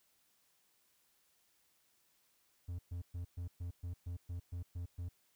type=tone bursts; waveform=triangle; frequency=87.31 Hz; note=F2; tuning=in tune; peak=-37 dBFS; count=11; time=2.68-5.09 s; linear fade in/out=10 ms; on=110 ms; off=120 ms; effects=white hiss -74 dBFS RMS until 5.35 s